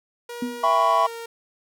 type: tone with pitch glide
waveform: sawtooth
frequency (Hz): 477.7 to 462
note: A#4 to A#4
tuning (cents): +42 to -16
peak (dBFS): -29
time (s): 0.29-1.26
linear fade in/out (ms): 5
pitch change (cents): -58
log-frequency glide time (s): 0.69-1.01
type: tone with exponential decay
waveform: sine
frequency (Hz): 246.9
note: B3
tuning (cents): 0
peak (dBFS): -21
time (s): 0.42-0.73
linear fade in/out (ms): 5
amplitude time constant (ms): 66
type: chord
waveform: triangle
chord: C# half-diminished seventh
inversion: first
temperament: just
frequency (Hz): 665.2 / 798.3 / 997.9 / 1108.7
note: E5 / G5 / B5 / C#6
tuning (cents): +16 / +31 / +18 / 0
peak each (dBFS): -20 / -24 / -19 / -19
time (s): 0.63-1.07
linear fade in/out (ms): 10
effects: none